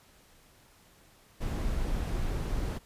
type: noise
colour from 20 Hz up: brown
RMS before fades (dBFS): -31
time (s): 1.4-2.79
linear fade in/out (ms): 20
effects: pink hiss -60 dBFS RMS until 2.85 s + resampled to 32000 Hz